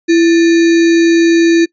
sine tone with sample-and-hold, 333.9 Hz, E4, 22 cents sharp, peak -5 dBFS, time 0.08-1.66 s, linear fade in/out 20 ms, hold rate 2100 Hz, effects noise-tail reverb RT60 0.1 s tail -22 dB re dry + resampled to 16000 Hz

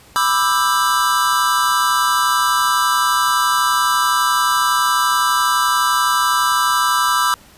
square chord, E minor seventh, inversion second, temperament just, 988.9 / 1186.7 / 1318.5 / 1582.2 Hz, B5 / D6 / E6 / G6, +2 / +18 / 0 / +16 cents, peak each -20 / -20 / -19 / -23 dBFS, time 0.16-7.34 s, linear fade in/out 0 ms, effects pink hiss -46 dBFS RMS until 7.57 s + resampled to 32000 Hz

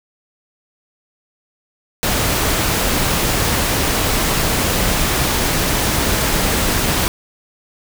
pink noise, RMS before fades -17 dBFS, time 2.03-7.08 s, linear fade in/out 0 ms, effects none

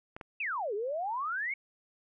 clicks, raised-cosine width 0.5 ms, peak -27 dBFS, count 2, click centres 0.165 / 0.212 s
sine exponential two-way sweep, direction down then up, 2749 to 391.6 to 2258 Hz, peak -31 dBFS, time 0.4-1.54 s, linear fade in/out 5 ms, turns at 0.74 s
effects none

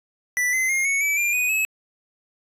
square tone with pitch steps, 1975.5 / 2052 / 2132 / 2215 / 2301 / 2390 / 2483 / 2580 Hz, B6 / C7 / C7 / C#7 / D7 / D7 / D#7 / E7, 0 / -34 / +32 / -2 / -36 / +30 / -4 / -38 cents, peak -20 dBFS, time 0.37-1.65 s, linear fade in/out 0 ms, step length 160 ms, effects resampled to 32000 Hz

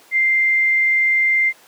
sine tone, 2093 Hz, C7, in tune, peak -13 dBFS, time 0.11-1.53 s, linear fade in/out 50 ms, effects pink hiss -48 dBFS RMS until 1.67 s + high-pass 400 Hz 12 dB/octave

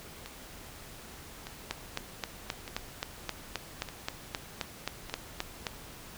two click trains, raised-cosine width 0.2 ms, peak -14 / -23 dBFS, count 16 / 5, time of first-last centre 1.71-5.668 / 0.26-5.097 s, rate 3.79 / 0.827 Hz, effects pink hiss -48 dBFS RMS until 6.17 s

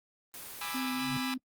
white noise, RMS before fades -44 dBFS, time 0.34-0.79 s, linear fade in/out 0 ms
15% pulse chord, E dominant seventh, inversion first, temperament just, 824.1 / 988.9 / 1186.7 / 1318.5 Hz, G#5 / B5 / D6 / E6, -14 / +2 / +18 / 0 cents, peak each -34 dBFS, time 0.61-1.34 s, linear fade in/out 2 ms
sine tone with vibrato, 257.2 Hz, C4, 30 cents flat, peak -33 dBFS, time 0.74-1.38 s, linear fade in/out 10 ms, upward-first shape triangle, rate 4.1 Hz, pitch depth 20 cents each way
sine tone with exponential growth, 137.9 Hz, C#3, 9 cents flat, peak -32 dBFS, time 0.83-1.17 s, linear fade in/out 0 ms, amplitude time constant 73 ms
effects noise-tail reverb RT60 0.1 s tail -26 dB re dry + Opus 24 kbps

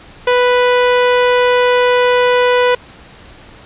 sawtooth tone, 493.9 Hz, B4, in tune, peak -5 dBFS, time 0.27-2.75 s, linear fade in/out 5 ms, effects pink hiss -39 dBFS RMS until 3.65 s + resampled to 8000 Hz

